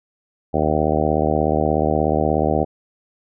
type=harmonic tone; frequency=76.7 Hz; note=D#2; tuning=24 cents flat; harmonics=1 / 2 / 3 / 4 / 5 / 6 / 7 / 8 / 9 / 10; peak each=-25 / -25 / -25 / -25 / -25 / -25 / -25 / -25 / -25 / -25 dBFS; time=0.53-2.65 s; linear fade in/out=20 ms; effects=none